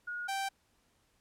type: tone pair in turn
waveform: sine / sawtooth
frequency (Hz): 1443 / 781.4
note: F#6 / G5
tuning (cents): -44 / -6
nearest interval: major seventh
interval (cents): 1062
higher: first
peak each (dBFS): -36 / -29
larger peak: second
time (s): 0.07-0.28 / 0.28-0.49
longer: neither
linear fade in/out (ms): 10
effects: pink hiss -72 dBFS RMS until 1.2 s + low-pass 12000 Hz 12 dB/octave